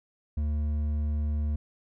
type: tone with hard clipping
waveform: triangle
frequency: 75 Hz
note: D2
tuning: 37 cents sharp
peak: -27 dBFS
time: 0.37-1.56 s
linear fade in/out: 5 ms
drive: 9 dB
effects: none